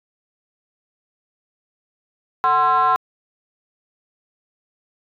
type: tone with frequency modulation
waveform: sine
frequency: 1046.5 Hz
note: C6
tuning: in tune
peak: -12 dBFS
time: 2.44-2.96 s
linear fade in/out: 0 ms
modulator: 301 Hz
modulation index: 1
effects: tanh soft clip ceiling -10 dBFS